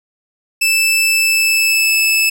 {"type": "tone with pitch glide", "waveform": "sawtooth", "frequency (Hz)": [2637, 2620], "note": ["E7", "E7"], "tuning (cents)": [0, -11], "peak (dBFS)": -8, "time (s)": [0.61, 2.3], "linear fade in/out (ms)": 10, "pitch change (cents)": -11, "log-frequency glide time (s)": [1.09, 1.91], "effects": []}